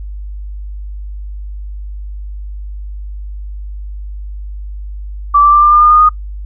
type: tone with pitch steps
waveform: sine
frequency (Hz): 1162 / 1172.1 / 1182.3 / 1192.6 / 1203 / 1213.4 / 1224 / 1234.7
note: D6 / D6 / D6 / D6 / D6 / D#6 / D#6 / D#6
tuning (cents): -19 / -4 / +11 / +26 / +41 / -44 / -29 / -14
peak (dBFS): -4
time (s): 5.34-6.092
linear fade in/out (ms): 10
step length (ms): 94
effects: noise-tail reverb RT60 0.1 s tail -21 dB re dry + added 50 Hz sine -22 dBFS peak until 6.45 s